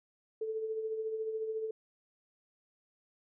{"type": "tone with tremolo", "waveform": "sine", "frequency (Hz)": 440, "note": "A4", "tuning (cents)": 0, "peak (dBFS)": -31, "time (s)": [0.41, 1.71], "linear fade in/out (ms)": 5, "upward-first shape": "triangle", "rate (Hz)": 14, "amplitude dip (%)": 55, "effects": []}